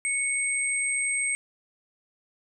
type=tone pair together; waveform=sine; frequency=2217 / 8376 Hz; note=C#7 / C9; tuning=0 / +1 cents; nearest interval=octave + major seventh; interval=2301 cents; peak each=-27 dBFS; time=0.05-1.35 s; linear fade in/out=0 ms; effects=none